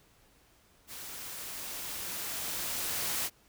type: noise with level ramp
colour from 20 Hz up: white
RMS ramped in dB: -44 to -32 dBFS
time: 0.87-3.3 s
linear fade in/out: 50 ms
effects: pink hiss -64 dBFS RMS until 3.48 s